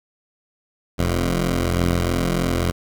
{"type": "tone pair together", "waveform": "10% pulse", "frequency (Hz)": [43.12, 87.31], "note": ["F1", "F2"], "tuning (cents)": [-21, 0], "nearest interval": "octave", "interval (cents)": 1221, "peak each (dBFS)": -13, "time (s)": [0.98, 2.72], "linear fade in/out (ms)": 20, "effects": []}